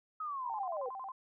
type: linear sweep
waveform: sine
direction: down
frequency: 1287 to 470 Hz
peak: -36 dBFS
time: 0.2-0.89 s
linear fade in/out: 5 ms
type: tone with vibrato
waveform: sine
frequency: 899 Hz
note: A5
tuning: 37 cents sharp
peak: -40 dBFS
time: 0.45-1.12 s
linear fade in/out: 5 ms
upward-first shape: square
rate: 11 Hz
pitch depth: 250 cents each way
effects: none